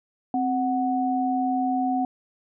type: tone pair together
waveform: sine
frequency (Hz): 261.2 / 740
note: C4 / F#5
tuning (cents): -3 / 0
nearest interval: octave + tritone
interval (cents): 1803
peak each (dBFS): -24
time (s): 0.34-2.05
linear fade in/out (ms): 2
effects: none